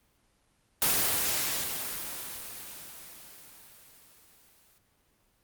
white noise with exponential decay, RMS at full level -24 dBFS, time 0.82-4.78 s, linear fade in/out 0 ms, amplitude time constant 860 ms, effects pink hiss -69 dBFS RMS until 5.43 s + Opus 24 kbps

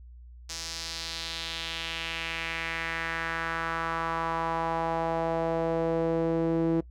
sawtooth tone with band-pass filter sweep, 164.81 Hz, E3, in tune, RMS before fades -30 dBFS, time 0.49-6.81 s, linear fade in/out 10 ms, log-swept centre 5700 to 350 Hz, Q 2.4, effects noise-tail reverb RT60 0.1 s tail -21 dB re dry + added 60 Hz sine -45 dBFS peak until 6.9 s

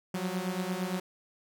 sawtooth beating tone pair, 179.5 / 188.2 Hz, F3 / F#3, +48 / +30 cents, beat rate 8.7 Hz, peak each -30 dBFS, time 0.14-1 s, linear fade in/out 5 ms, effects none

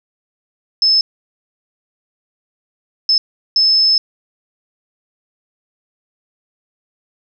sine tone bursts at uneven times, 5230 Hz, E8, 15 cents flat, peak -9 dBFS, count 3, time 0.82-1.01 / 3.09-3.18 / 3.56-3.98 s, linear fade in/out 2 ms, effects none

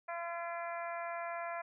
harmonic tone, 340.5 Hz, F4, 44 cents flat, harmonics 2 / 3 / 4 / 5 / 6 / 7, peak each -40 / -44 / -46 / -48 / -50 / -51 dBFS, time 0.08-1.62 s, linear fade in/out 10 ms, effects none

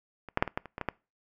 clicks, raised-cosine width 0.5 ms, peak -27 / -10 / -7 / -19 / -14 / -27 / -21 / -17 / -13 dBFS, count 9, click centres 0.287 / 0.374 / 0.425 / 0.477 / 0.575 / 0.657 / 0.781 / 0.813 / 0.887 s, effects noise-tail reverb RT60 0.3 s tail -24 dB re dry

